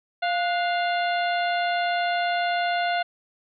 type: harmonic tone with a mistuned harmonic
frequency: 698.5 Hz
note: F5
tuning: in tune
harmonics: 1 / 2 / 3 / 4 / 5 / 6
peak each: -23 / -29 / -33 / -35 / -37 / -39 dBFS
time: 0.22-3.03 s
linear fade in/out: 10 ms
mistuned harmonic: 2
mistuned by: +80 cents
effects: none